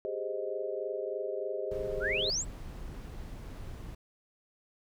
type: chord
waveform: sine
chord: Ab major seventh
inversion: third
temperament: equal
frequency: 392 / 415.3 / 523.3 / 622.3 Hz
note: G4 / Ab4 / C5 / Eb5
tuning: 0 / 0 / 0 / 0 cents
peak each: -38 dBFS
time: 0.05-2.3 s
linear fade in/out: 0 ms
type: noise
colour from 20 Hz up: brown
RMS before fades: -42 dBFS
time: 1.71-3.95 s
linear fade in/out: 5 ms
type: exponential sweep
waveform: sine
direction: up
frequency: 1314 to 8150 Hz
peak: -29 dBFS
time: 2-2.45 s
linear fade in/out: 50 ms
effects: none